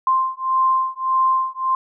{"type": "beating tone pair", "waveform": "sine", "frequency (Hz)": [1046.5, 1048.2], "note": ["C6", "C6"], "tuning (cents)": [0, 3], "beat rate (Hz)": 1.7, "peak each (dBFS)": [-19, -19], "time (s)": [0.07, 1.75], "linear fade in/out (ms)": 2, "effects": []}